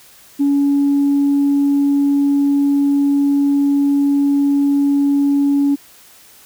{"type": "tone", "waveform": "sine", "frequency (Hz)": 282.3, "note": "C#4", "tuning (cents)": 32, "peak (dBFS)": -10, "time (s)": [0.39, 5.76], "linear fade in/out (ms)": 20, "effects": ["tanh soft clip ceiling -8 dBFS", "white hiss -45 dBFS RMS until 6.45 s"]}